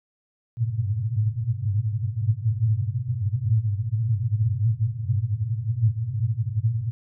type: band-pass noise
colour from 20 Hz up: white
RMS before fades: -24 dBFS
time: 0.57-6.91 s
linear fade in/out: 0 ms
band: 100 to 120 Hz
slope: 96 dB/octave
effects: none